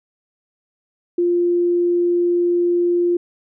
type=tone; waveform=sine; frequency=349.2 Hz; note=F4; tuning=in tune; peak=-14 dBFS; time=1.18-3.17 s; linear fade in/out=5 ms; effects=none